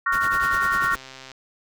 sine chord, Gb major seventh, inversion second, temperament just, 1110 / 1387.5 / 1480 / 1850 Hz, Db6 / F6 / Gb6 / Bb6, +2 / -12 / 0 / -14 cents, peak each -24 / -23 / -27 / -25 dBFS, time 0.06-0.95 s, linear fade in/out 5 ms
pink noise with tremolo, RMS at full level -32 dBFS, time 0.12-0.96 s, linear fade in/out 5 ms, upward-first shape triangle, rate 10 Hz, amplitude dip 95%
click train, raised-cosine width 0.2 ms, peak -23 dBFS, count 122, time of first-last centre 0.4-1.317 s, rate 132 Hz
effects none

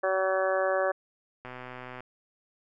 harmonic tone, 189.5 Hz, F#3, 42 cents sharp, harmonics 2 / 3 / 4 / 5 / 6 / 7 / 8 / 9, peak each -33 / -26 / -33 / -42 / -34 / -40 / -36 / -35 dBFS, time 0.03-0.92 s, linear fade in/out 10 ms
click train, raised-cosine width 0.5 ms, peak -26 dBFS, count 71, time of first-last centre 1.45-2.006 s, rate 126 Hz
effects none

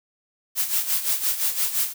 blue noise with tremolo, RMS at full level -21 dBFS, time 0.55-1.94 s, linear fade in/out 50 ms, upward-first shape sine, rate 5.8 Hz, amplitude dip 70%, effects none

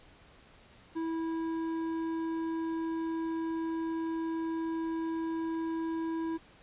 triangle tone with hard clipping, 326.6 Hz, E4, 16 cents flat, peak -33 dBFS, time 0.95-6.38 s, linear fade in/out 20 ms, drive 12 dB, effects pink hiss -58 dBFS RMS until 6.62 s + resampled to 8000 Hz

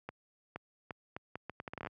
accelerating click train, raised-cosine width 0.5 ms, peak -25 dBFS, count 15, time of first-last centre 0.09-1.871 s, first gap 470 ms, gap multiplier 0.74, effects high-pass 80 Hz 12 dB/octave

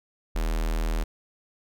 square tone with notch filter, 40.03 Hz, D#1, 50 cents sharp, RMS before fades -26 dBFS, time 0.35-1.04 s, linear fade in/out 10 ms, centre 110 Hz, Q 0.81, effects none

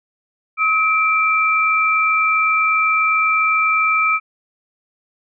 sine tone pair together, 1278.6 / 2349 Hz, D#6 / D7, +47 / 0 cents, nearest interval major seventh, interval 1053 cents, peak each -16 dBFS, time 0.57-4.2 s, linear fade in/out 50 ms, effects none

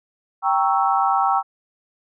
sine chord, G diminished seventh, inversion none, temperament equal, 784 / 932.3 / 1108.7 / 1318.5 Hz, G5 / Bb5 / Db6 / Fb6, 0 / 0 / 0 / 0 cents, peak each -19 / -23 / -23 / -22 dBFS, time 0.42-1.43 s, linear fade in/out 50 ms, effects none

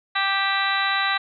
harmonic tone with a mistuned harmonic, 392 Hz, G4, in tune, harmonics 2 / 3 / 4 / 5 / 6 / 7 / 8 / 9 / 10, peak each -28 / -26 / -26 / -26 / -34 / -33 / -37 / -37 / -27 dBFS, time 0.15-1.18 s, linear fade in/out 10 ms, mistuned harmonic 7, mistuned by -41 cents, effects none

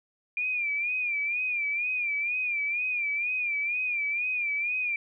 sine tone with vibrato, 2400 Hz, D7, 37 cents sharp, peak -26 dBFS, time 0.37-4.96 s, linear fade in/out 2 ms, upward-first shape sine, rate 2.1 Hz, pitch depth 84 cents each way, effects none

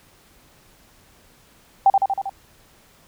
sine tone with echo, 784 Hz, G5, in tune, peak -9 dBFS, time 1.86-1.9 s, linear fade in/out 2 ms, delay 79 ms, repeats 5, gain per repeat -3 dB, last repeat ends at 2.295 s, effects pink hiss -54 dBFS RMS until 3.07 s

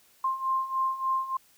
sine beating tone pair, 1053 / 1056.4 Hz, C6 / C6, +11 / +16 cents, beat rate 3.4 Hz, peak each -31 / -27 dBFS, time 0.24-1.37 s, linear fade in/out 5 ms, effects white hiss -61 dBFS RMS until 1.57 s

